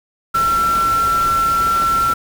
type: tone in noise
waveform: sine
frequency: 1351 Hz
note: E6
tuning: 42 cents sharp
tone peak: -13 dBFS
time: 0.34-2.14 s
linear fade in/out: 10 ms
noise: pink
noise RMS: -27 dBFS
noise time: 0.34-2.14 s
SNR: +11 dB
effects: none